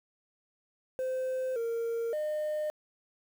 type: tone with pitch steps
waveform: sine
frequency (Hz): 517 / 462.3 / 608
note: C5 / A#4 / D#5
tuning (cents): -21 / -14 / -40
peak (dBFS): -27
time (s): 0.99-2.7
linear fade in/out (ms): 0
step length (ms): 570
effects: tanh soft clip ceiling -29 dBFS + 9-bit